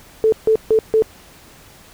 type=tone bursts; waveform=sine; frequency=440 Hz; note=A4; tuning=in tune; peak=-10 dBFS; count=4; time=0.24-1.022 s; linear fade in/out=0 ms; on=83 ms; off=150 ms; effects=pink hiss -45 dBFS RMS until 1.93 s